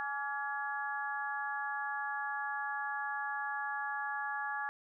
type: harmonic tone with a mistuned harmonic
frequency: 280.6 Hz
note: C#4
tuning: 21 cents sharp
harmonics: 3 / 4 / 5 / 6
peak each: -39 / -42 / -44 / -38 dBFS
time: 0-4.69 s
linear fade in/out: 0 ms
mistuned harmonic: 4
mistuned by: +47 cents
effects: none